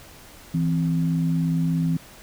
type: tone pair together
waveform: sine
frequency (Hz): 164.8 / 261.6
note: E3 / C4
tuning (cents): 0 / 0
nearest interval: minor sixth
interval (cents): 800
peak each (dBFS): -20 / -27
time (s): 0.54-1.97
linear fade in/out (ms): 5
effects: pink hiss -46 dBFS RMS until 2.22 s